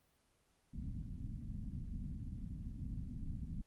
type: low-pass noise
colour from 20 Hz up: pink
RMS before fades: -44 dBFS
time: 0.73-3.62 s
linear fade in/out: 10 ms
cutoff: 250 Hz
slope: 48 dB/octave
effects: pink hiss -75 dBFS RMS until 3.66 s + Opus 24 kbps